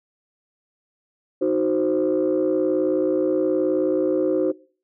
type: chord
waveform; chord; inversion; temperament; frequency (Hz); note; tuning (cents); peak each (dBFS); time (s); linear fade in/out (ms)
sine; C diminished; first; equal; 311.1 / 370 / 523.3; Eb4 / Gb4 / C5; 0 / 0 / 0; -22 / -20 / -22; 1.41-4.52; 10
effects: noise-tail reverb RT60 0.4 s tail -21 dB re dry + tanh soft clip ceiling -12 dBFS